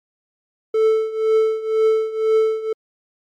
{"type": "tone with tremolo", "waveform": "triangle", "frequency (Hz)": 440, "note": "A4", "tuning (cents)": 0, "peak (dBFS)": -9, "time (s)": [0.74, 2.73], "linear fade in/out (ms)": 5, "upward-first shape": "triangle", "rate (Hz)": 2, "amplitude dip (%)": 85, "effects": ["MP3 96 kbps"]}